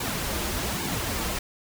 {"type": "noise with flanger", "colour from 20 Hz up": "pink", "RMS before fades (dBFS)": -29, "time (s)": [0, 1.39], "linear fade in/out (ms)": 5, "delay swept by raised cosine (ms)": [1.5, 7.5], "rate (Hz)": 1.2, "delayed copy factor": -0.65, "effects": []}